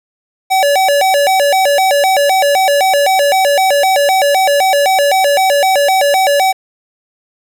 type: tone with vibrato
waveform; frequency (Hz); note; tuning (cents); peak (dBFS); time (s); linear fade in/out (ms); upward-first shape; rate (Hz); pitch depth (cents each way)
square; 659.3; E5; 0; -9; 0.5-6.53; 20; square; 3.9; 250
effects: none